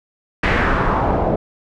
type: noise with low-pass filter sweep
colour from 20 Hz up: pink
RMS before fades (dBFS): -17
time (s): 0.43-1.36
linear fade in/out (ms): 5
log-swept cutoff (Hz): 2200 to 620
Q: 2.1
effects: none